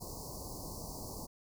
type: band-stop noise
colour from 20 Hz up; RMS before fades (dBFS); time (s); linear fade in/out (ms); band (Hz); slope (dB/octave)
pink; -44; 0-1.27; 20; 1100 to 4400; 96
effects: none